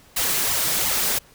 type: noise with flanger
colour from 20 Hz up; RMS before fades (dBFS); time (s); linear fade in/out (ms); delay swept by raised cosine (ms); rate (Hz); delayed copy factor
white; -22; 0.16-1.19; 10; 0.96 to 6.36; 2.8; +0.7
effects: pink hiss -52 dBFS RMS until 1.34 s